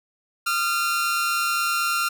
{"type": "tone pair together", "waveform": "sawtooth", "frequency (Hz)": [1228.7, 1378], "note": ["D#6", "F6"], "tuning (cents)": [-22, -24], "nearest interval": "major second", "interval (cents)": 198, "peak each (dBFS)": [-26, -18], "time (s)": [0.46, 2.09], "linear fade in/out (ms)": 10, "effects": []}